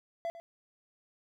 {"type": "tone with echo", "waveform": "triangle", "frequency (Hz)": 674, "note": "E5", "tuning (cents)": 38, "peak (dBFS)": -30, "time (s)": [0.25, 0.3], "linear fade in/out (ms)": 0, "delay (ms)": 100, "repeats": 1, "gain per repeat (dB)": -13, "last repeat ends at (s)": 0.4, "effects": []}